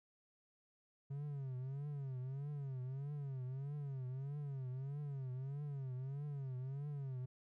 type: tone with vibrato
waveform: triangle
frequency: 136.5 Hz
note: C#3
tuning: 26 cents flat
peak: -39 dBFS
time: 1.1-7.26 s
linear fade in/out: 10 ms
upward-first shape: triangle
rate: 1.6 Hz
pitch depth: 150 cents each way
effects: none